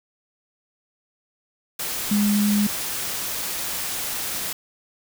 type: tone in noise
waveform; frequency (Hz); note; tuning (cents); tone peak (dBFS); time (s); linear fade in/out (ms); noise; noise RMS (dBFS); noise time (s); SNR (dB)
sine; 206.6; G#3; -9; -17; 2.11-2.67; 5; white; -28; 1.79-4.53; +8
effects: none